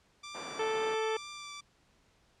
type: tone with vibrato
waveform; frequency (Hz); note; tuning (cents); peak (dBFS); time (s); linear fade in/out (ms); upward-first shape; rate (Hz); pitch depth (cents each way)
10% pulse; 1174.7; D6; 0; -34; 0.23-1.61; 10; triangle; 2.1; 16
type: band-pass noise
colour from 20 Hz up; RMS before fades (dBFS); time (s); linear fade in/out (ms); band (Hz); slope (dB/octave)
white; -45; 0.34-0.95; 10; 200 to 1100; 12
type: harmonic tone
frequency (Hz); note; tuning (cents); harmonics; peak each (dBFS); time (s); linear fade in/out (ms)
440.1; A4; 0; 1 / 2 / 3 / 4 / 5 / 6 / 7 / 8; -31 / -37 / -41 / -43 / -45 / -47 / -48 / -49; 0.59-1.17; 5
effects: pink hiss -68 dBFS RMS until 2.4 s + low-pass 7000 Hz 12 dB/octave